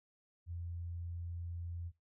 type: tone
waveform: sine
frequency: 85.8 Hz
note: F2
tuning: 30 cents flat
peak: -40 dBFS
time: 0.46-1.92 s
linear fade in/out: 50 ms
effects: noise-tail reverb RT60 0.2 s tail -17 dB re dry